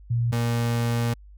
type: tone pair in turn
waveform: sine / 35% pulse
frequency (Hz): 117.9 / 117.9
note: A#2 / A#2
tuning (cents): +20 / +20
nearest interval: unison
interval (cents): 0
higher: neither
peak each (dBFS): -20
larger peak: neither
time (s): 0.1-0.32 / 0.32-1.14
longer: second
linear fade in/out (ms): 10
effects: added 50 Hz sine -44 dBFS peak until 1.37 s